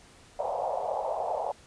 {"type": "band-pass noise", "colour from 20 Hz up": "pink", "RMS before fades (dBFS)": -31, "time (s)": [0.39, 1.52], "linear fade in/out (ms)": 5, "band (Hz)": [540, 880], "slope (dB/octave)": 48, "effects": ["pink hiss -55 dBFS RMS until 1.66 s", "resampled to 22050 Hz"]}